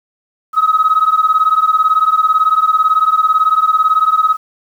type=beating tone pair; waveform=sine; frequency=1264 / 1282 Hz; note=D#6 / E6; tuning=+27 / -49 cents; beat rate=18 Hz; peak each=-11 dBFS; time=0.53-4.37 s; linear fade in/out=50 ms; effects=tanh soft clip ceiling -3 dBFS + 7-bit